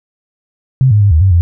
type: tone with pitch steps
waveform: sine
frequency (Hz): 131.3 / 104.7 / 101.3 / 78.2 / 95.7 / 85.7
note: C3 / G#2 / G#2 / D#2 / G2 / F2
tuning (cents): +6 / +15 / -43 / +9 / -41 / -32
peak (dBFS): -5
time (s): 0.81-1.41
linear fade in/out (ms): 0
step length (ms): 100
effects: none